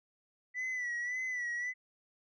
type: tone with vibrato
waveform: sine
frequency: 1971 Hz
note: B6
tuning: 4 cents flat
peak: -31 dBFS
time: 0.54-1.74 s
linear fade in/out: 50 ms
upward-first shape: sine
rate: 1.8 Hz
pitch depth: 60 cents each way
effects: tanh soft clip ceiling -33 dBFS